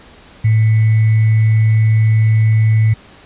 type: tone with sample-and-hold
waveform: sine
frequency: 110 Hz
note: A2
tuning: in tune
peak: -8 dBFS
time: 0.44-2.94 s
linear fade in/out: 10 ms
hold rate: 2100 Hz
effects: pink hiss -42 dBFS RMS until 3.25 s + resampled to 8000 Hz